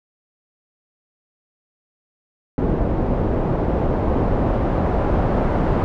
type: noise with low-pass filter sweep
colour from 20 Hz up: pink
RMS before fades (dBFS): -19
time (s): 2.58-5.84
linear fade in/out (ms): 0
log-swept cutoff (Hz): 550 to 860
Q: 0.94
effects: none